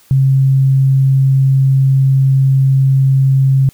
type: tone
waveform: sine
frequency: 134.5 Hz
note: C3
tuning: 48 cents sharp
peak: -7 dBFS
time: 0.11-3.69 s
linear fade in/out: 0 ms
effects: white hiss -48 dBFS RMS until 3.73 s